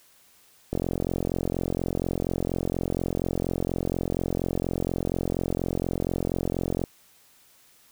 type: click train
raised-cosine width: 2 ms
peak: -13 dBFS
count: 271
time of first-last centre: 0.73-6.839 s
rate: 44.2 Hz
effects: white hiss -58 dBFS RMS until 7.91 s